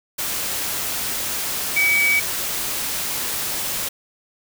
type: tone in noise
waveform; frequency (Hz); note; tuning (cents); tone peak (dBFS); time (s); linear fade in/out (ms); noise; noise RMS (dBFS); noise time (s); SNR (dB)
sine; 2277; C#7; +46; -15; 1.76-2.2; 10; white; -25; 0.18-3.89; +7
effects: none